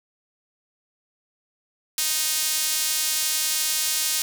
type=tone with high-pass filter; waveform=sawtooth; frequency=311.3 Hz; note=D#4; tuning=1 cent sharp; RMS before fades=-24 dBFS; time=1.98-4.22 s; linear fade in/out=2 ms; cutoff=5000 Hz; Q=0.66; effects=none